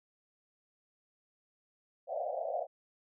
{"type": "band-pass noise", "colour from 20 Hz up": "white", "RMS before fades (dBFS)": -36, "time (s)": [2.07, 2.67], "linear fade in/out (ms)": 50, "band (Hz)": [520, 740], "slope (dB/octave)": 96, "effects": []}